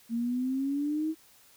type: exponential sweep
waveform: sine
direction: up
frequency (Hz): 228.2 to 321.6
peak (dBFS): -27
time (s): 0.09-1.15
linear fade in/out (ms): 50
effects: white hiss -59 dBFS RMS until 1.56 s